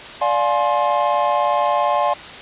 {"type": "chord", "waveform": "triangle", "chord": "D half-diminished seventh", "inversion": "none", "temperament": "just", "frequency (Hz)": [587.3, 704.8, 845.8, 1057.2], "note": ["D5", "F5", "Ab5", "C6"], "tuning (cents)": [0, 16, 31, 18], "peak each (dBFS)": -19, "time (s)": [0.21, 2.14], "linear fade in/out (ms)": 10, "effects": ["white hiss -34 dBFS RMS until 2.41 s", "resampled to 8000 Hz"]}